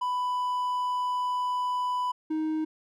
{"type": "tone pair in turn", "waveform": "triangle", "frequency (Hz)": [994, 313.1], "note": ["B5", "D#4"], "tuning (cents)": [11, 11], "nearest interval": "octave + minor sixth", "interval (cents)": 2000, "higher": "first", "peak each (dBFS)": -24, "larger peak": "neither", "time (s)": [[0.01, 2.12], [2.3, 2.65]], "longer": "first", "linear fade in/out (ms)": 10, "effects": []}